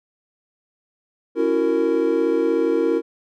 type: chord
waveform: triangle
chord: F# dominant seventh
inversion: second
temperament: just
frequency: 277.5 / 333 / 370 / 462.5 Hz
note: C#4 / E4 / F#4 / A#4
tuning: +2 / +18 / 0 / -14 cents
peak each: -24 / -19 / -23 / -18 dBFS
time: 1.35-3.02 s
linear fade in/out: 50 ms
effects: none